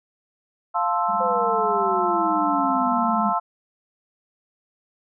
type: chord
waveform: sine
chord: F major seventh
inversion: none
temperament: equal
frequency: 698.5 / 880 / 1046.5 / 1318.5 Hz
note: F5 / A5 / C6 / E6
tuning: 0 / 0 / 0 / 0 cents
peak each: -25 dBFS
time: 0.74-3.4 s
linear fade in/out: 20 ms
type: tone with tremolo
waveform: sine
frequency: 200.3 Hz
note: G3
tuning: 38 cents sharp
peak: -31 dBFS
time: 1.08-3.34 s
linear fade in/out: 20 ms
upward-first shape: sine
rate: 18 Hz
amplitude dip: 85%
type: exponential sweep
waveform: sine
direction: down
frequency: 523.3 to 206.1 Hz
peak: -24 dBFS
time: 1.2-3.3 s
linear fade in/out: 10 ms
effects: none